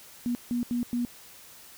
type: tone bursts at uneven times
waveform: sine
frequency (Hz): 241.3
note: B3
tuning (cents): -40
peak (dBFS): -25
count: 4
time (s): 0.26-0.35 / 0.51-0.63 / 0.71-0.83 / 0.93-1.05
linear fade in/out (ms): 0
effects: white hiss -50 dBFS RMS until 1.77 s